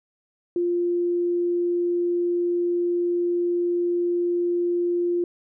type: tone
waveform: sine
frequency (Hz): 349.2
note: F4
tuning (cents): 0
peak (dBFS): -20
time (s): 0.56-5.24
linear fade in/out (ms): 2
effects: none